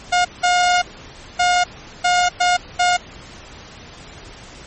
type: tone bursts at uneven times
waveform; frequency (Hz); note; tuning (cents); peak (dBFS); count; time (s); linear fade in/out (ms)
sawtooth; 715; F5; +41; -9; 6; 0.12-0.25 / 0.43-0.82 / 1.39-1.64 / 2.04-2.29 / 2.4-2.57 / 2.79-2.97; 10
effects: pink hiss -39 dBFS RMS until 4.66 s + MP3 32 kbps